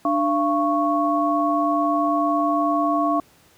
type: tone cluster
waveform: sine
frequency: 296.3 / 684 / 1107 Hz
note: D4 / F5 / C#6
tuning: +15 / -36 / -3 cents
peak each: -22 dBFS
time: 0.05-3.2 s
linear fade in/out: 2 ms
effects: pink hiss -55 dBFS RMS until 3.57 s + high-pass 60 Hz 12 dB/octave